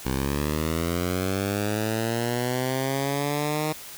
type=linear sweep; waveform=10% pulse; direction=up; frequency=64.1 to 155.56 Hz; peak=-16 dBFS; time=0.05-3.73 s; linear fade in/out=10 ms; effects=white hiss -41 dBFS RMS until 3.97 s